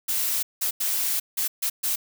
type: noise bursts at uneven times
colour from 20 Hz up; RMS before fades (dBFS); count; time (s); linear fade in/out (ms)
blue; -25; 6; 0.08-0.43 / 0.61-0.71 / 0.8-1.2 / 1.37-1.48 / 1.62-1.7 / 1.83-1.96; 10
effects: none